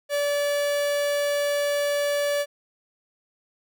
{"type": "tone", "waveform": "45% pulse", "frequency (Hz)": 577, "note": "D5", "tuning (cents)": -31, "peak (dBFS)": -22, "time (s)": [0.09, 2.46], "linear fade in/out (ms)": 50, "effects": []}